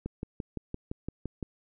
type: click train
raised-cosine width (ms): 3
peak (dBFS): -21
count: 9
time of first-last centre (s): 0.06-1.428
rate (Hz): 5.85
effects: none